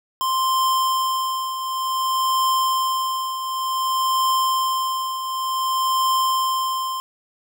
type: tone with tremolo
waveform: square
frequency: 1046.5 Hz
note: C6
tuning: in tune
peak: -17 dBFS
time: 0.21-7 s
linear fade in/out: 0 ms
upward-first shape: triangle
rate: 0.55 Hz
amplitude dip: 65%
effects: none